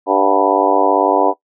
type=harmonic tone with a mistuned harmonic; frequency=98 Hz; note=G2; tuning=in tune; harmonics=3 / 4 / 5 / 6 / 7 / 8 / 9 / 10; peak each=-19 / -19 / -19 / -19 / -19 / -19 / -19 / -19 dBFS; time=0.06-1.34 s; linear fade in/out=50 ms; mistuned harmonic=8; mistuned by=-55 cents; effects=noise-tail reverb RT60 0.1 s tail -18 dB re dry